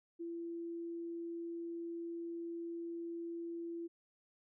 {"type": "tone", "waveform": "sine", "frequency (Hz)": 337.7, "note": "E4", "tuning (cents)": 42, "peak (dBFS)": -40, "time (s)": [0.19, 3.88], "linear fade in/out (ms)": 20, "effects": []}